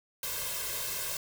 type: noise with comb filter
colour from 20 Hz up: white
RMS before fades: -35 dBFS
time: 0.23-1.17 s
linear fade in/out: 2 ms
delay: 1.9 ms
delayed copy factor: +0.9
effects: none